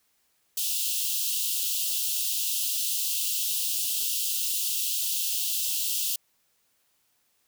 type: high-pass noise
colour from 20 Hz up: white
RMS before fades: -28 dBFS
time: 0.57-6.16 s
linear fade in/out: 5 ms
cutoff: 2700 Hz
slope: 96 dB/octave
effects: white hiss -70 dBFS RMS until 7.47 s